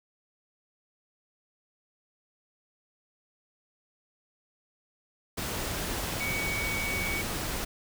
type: tone in noise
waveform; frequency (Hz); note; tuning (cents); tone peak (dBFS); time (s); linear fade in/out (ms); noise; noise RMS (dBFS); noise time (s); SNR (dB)
sine; 2248; C#7; +24; -31; 6.2-7.22; 10; pink; -33; 5.37-7.65; -1
effects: none